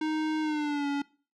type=tone with pitch glide; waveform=square; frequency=311.1 to 283.6 Hz; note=D#4 to C#4; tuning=0 to +40 cents; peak=-28 dBFS; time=0.01-1.02 s; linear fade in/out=5 ms; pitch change=-160 cents; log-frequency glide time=0.41-0.87 s; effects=noise-tail reverb RT60 0.4 s tail -22 dB re dry + low-pass 4000 Hz 12 dB/octave